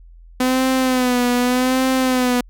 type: tone with vibrato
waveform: sawtooth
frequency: 252.8 Hz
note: B3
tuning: 41 cents sharp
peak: -11 dBFS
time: 0.4-2.41 s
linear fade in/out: 5 ms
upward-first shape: sine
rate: 0.84 Hz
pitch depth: 57 cents each way
effects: added 42 Hz sine -40 dBFS peak until 2.49 s